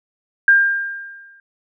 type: tone with exponential decay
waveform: sine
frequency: 1600 Hz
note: G6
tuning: 35 cents sharp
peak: -6 dBFS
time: 0.48-1.4 s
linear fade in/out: 2 ms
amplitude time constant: 200 ms
effects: none